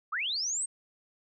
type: linear sweep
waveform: sine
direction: up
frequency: 1100 to 8540 Hz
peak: -29 dBFS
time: 0.12-0.66 s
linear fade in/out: 10 ms
effects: none